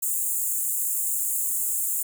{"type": "high-pass noise", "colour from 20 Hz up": "pink", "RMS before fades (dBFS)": -26, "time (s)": [0.02, 2.03], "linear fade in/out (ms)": 10, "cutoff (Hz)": 7000, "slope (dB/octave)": 96, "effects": []}